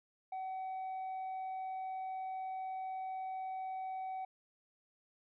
sine tone with tanh clipping, 756 Hz, F#5, 37 cents sharp, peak -39 dBFS, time 0.32-4.25 s, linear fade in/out 5 ms, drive 2 dB, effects none

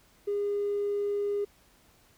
triangle tone with tanh clipping, 407.6 Hz, G#4, 32 cents flat, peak -26 dBFS, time 0.27-1.45 s, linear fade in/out 10 ms, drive 1 dB, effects pink hiss -62 dBFS RMS until 2.17 s

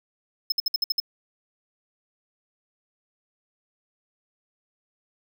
square tone bursts, 5170 Hz, E8, 34 cents flat, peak -20 dBFS, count 7, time 0.5-1.001 s, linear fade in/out 5 ms, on 21 ms, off 59 ms, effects none

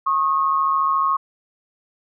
sine tone pair together, 1090.6 / 1244.5 Hz, C#6 / D#6, -29 / 0 cents, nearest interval major second, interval 229 cents, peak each -17 / -23 dBFS, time 0.06-1.17 s, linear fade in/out 10 ms, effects none

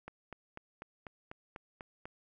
click train, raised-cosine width 0.5 ms, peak -29 dBFS, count 9, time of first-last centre 0.08-2.055 s, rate 4.05 Hz, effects none

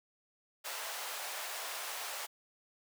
pink high-pass noise, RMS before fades -41 dBFS, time 0.64-2.27 s, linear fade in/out 20 ms, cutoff 620 Hz, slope 24 dB/octave, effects none

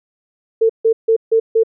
sine tone bursts, 450 Hz, A4, 39 cents sharp, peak -9 dBFS, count 5, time 0.61-1.635 s, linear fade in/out 10 ms, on 85 ms, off 150 ms, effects none

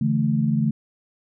sine chord, D suspended second, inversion none, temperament equal with one note detuned, 143.89 / 164.81 / 220 Hz, D3 / E3 / A3, -35 / 0 / 0 cents, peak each -22 / -25 / -21 dBFS, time 0.01-0.71 s, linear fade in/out 5 ms, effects none

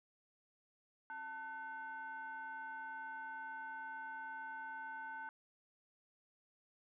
triangle ring-modulated tone, 311.1 Hz, D#4, in tune, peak -39 dBFS, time 1.1-5.29 s, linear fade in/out 0 ms, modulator 1200 Hz, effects resampled to 8000 Hz

